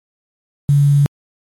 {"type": "tone with quantisation", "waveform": "sine", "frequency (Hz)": 142.6, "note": "C#3", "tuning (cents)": 49, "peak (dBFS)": -8, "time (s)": [0.69, 1.06], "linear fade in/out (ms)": 0, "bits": 6, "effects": ["MP3 64 kbps"]}